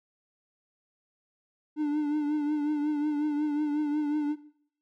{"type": "tone with vibrato", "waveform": "triangle", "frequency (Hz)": 297.4, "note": "D4", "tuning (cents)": 22, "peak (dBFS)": -23, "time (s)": [1.76, 4.36], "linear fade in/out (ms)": 50, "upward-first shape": "triangle", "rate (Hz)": 5.5, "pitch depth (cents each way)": 52, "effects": ["noise-tail reverb RT60 0.6 s tail -17 dB re dry"]}